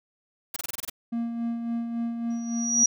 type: noise bursts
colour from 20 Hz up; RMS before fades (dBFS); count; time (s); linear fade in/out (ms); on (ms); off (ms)
white; -32; 8; 0.54-0.899; 5; 23; 25
type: tone with tremolo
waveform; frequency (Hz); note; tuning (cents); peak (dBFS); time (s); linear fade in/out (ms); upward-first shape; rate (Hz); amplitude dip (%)
triangle; 233.1; A#3; 0; -23; 1.12-2.84; 10; sine; 3.6; 45
type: tone with exponential growth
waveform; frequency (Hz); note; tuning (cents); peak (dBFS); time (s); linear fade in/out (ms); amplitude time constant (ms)
sine; 5780; F#8; -41; -14; 2.3-2.86; 5; 120
effects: none